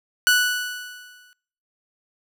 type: tone with exponential decay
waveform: sawtooth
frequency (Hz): 1480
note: F#6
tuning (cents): 0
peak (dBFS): -9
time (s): 0.27-1.33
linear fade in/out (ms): 0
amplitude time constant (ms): 230
effects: noise-tail reverb RT60 0.7 s tail -26 dB re dry